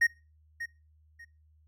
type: tone with echo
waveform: triangle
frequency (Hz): 1864.7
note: A#6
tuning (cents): 0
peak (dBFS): -19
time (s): 0.01-0.07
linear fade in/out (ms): 10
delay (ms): 590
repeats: 2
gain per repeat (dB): -13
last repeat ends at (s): 1.25
effects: noise-tail reverb RT60 0.3 s tail -21 dB re dry + added 77 Hz sine -60 dBFS peak until 1.67 s